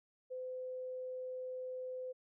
sine tone, 510 Hz, C5, 44 cents flat, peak -40 dBFS, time 0.3-2.13 s, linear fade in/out 20 ms, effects none

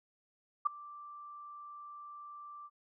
sine tone with ADSR envelope, 1174.7 Hz, D6, in tune, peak -23 dBFS, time 0.65-2.7 s, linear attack 15 ms, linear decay 8 ms, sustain -23 dB, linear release 45 ms, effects none

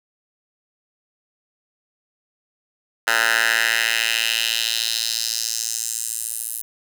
10% pulse tone with high-pass filter sweep, 113.8 Hz, A#2, 41 cents flat, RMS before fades -22 dBFS, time 3.07-6.62 s, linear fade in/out 5 ms, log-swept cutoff 1300 to 11000 Hz, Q 2.2, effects none

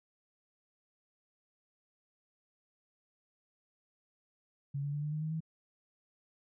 sine tone with pitch steps, 140.4 / 143.52 / 146.7 / 149.96 / 153.28 / 156.69 / 160.16 Hz, C#3 / D3 / D3 / D3 / D#3 / D#3 / E3, +22 / -40 / -2 / +36 / -26 / +12 / -50 cents, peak -33 dBFS, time 4.74-5.405 s, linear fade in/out 10 ms, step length 95 ms, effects none

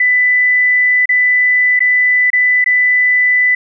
sine tone with dropouts, 1993 Hz, B6, 15 cents sharp, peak -8 dBFS, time 0-3.55 s, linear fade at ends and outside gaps 5 ms, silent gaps 1.057-1.091 / 1.793-1.804 / 2.303-2.331 / 2.643-2.66 s, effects none

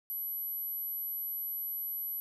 sine tone, 11790 Hz, F#9, 7 cents flat, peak -34 dBFS, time 0.1-2.2 s, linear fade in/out 0 ms, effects none

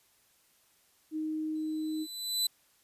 sine tone, 311.7 Hz, D#4, 3 cents sharp, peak -31 dBFS, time 1.11-2.07 s, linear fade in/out 50 ms
sawtooth tone with exponential growth, 4000 Hz, B7, 21 cents sharp, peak -22 dBFS, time 1.55-2.47 s, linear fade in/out 5 ms, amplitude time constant 200 ms
effects white hiss -67 dBFS RMS until 2.83 s + resampled to 32000 Hz

